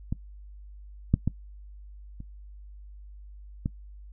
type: clicks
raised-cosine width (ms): 5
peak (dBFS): -16 / -7 / -12 / -28 / -15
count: 5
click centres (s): 0.125 / 1.14 / 1.276 / 2.204 / 3.659
effects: noise-tail reverb RT60 0.1 s tail -20 dB re dry + added 50 Hz sine -43 dBFS peak until 4.12 s